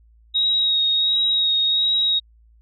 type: tone with vibrato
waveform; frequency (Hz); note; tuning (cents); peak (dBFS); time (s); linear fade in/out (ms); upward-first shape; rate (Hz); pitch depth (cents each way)
sine; 3783; A#7; +25; -16; 0.34-2.2; 20; sine; 1.4; 21
effects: added 56 Hz sine -50 dBFS peak until 2.61 s